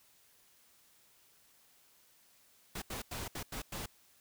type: noise bursts at uneven times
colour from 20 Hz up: pink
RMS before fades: -41 dBFS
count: 6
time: 2.75-2.82 / 2.9-3.02 / 3.11-3.28 / 3.35-3.43 / 3.52-3.62 / 3.72-3.86 s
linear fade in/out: 5 ms
effects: white hiss -66 dBFS RMS until 4.2 s

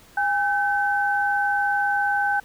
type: tone pair together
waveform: sine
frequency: 812.1 / 1533 Hz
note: G#5 / G6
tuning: -39 / -39 cents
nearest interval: major seventh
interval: 1100 cents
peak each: -22 dBFS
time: 0.17-2.4 s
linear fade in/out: 5 ms
effects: pink hiss -51 dBFS RMS until 2.44 s

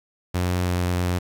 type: tone with pitch glide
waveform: sawtooth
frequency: 89.8 to 89.18 Hz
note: F2 to F2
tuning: +49 to +37 cents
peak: -17 dBFS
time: 0.34-1.19 s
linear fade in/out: 10 ms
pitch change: -12 cents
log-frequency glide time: 0.66-0.72 s
effects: 8-bit

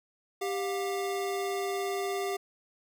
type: tone pair together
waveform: square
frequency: 394.1 / 712.8 Hz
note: G4 / F5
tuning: +9 / +35 cents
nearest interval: minor seventh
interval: 1026 cents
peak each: -32 / -36 dBFS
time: 0.41-2.37 s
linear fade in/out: 10 ms
effects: none

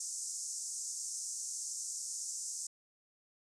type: band-pass noise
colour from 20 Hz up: white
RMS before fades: -41 dBFS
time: 0-2.67 s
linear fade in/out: 5 ms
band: 5700 to 8600 Hz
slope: 48 dB/octave
effects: none

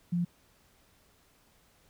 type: tone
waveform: sine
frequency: 174.2 Hz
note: F3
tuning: 4 cents flat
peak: -26 dBFS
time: 0.12-0.25 s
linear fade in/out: 10 ms
effects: pink hiss -65 dBFS RMS until 1.89 s

